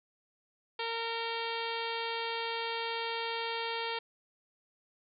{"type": "harmonic tone", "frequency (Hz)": 459.4, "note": "A#4", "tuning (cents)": -25, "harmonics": [1, 2, 3, 4, 5, 6, 7, 8, 9, 10], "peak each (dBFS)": [-39, -38, -44, -44, -43, -44, -42, -45, -49, -48], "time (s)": [0.79, 3.99], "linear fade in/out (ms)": 5, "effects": []}